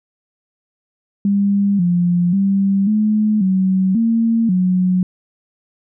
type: tone with pitch steps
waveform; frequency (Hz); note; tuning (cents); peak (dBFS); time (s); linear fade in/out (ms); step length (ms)
sine; 200.4 / 175.4 / 196.2 / 213.5 / 188.5 / 228.2 / 183.2; G3 / F3 / G3 / G#3 / F#3 / A#3 / F#3; +38 / +8 / +2 / +48 / +32 / -37 / -17; -12; 1.25-5.03; 2; 540
effects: none